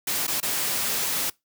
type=noise with dropouts; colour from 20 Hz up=white; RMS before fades=-26 dBFS; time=0.07-1.3 s; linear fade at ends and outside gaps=5 ms; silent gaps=0.268-0.278 / 0.403-0.428 s; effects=noise-tail reverb RT60 0.2 s tail -24 dB re dry + high-pass 100 Hz 12 dB/octave